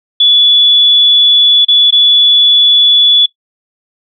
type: tone with dropouts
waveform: sine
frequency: 3430 Hz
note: A7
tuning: 45 cents flat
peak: -4 dBFS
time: 0.2-3.26 s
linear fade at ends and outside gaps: 5 ms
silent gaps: 1.649-1.683 / 1.907-1.924 s
effects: noise-tail reverb RT60 0.1 s tail -18 dB re dry